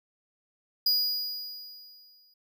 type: tone with exponential decay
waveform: square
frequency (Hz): 4900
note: D#8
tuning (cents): -27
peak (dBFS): -21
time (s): 0.86-2.34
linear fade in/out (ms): 5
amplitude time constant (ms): 320
effects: none